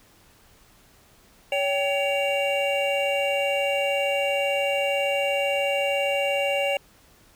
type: tone cluster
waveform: triangle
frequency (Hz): 563 / 781 / 2266 / 2782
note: C#5 / G5 / C#7 / F7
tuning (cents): +27 / -7 / +37 / -7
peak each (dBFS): -22 / -28 / -30 / -26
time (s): 1.52-6.77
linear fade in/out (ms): 2
effects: pink hiss -56 dBFS RMS until 7.35 s